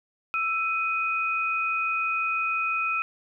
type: tone pair together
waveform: sine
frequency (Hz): 1325.9 / 2500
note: E6 / D#7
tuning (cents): +10 / +8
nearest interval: major seventh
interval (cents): 1098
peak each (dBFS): -27 / -26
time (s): 0.34-3.02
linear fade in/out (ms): 0
effects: none